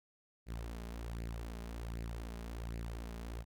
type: tone with flanger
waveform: sawtooth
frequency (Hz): 57.2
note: A#1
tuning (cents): -32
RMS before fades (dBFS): -43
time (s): 0.46-3.45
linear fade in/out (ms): 50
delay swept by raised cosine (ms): 0.42 to 4.92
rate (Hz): 1.3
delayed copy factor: +0.6
effects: none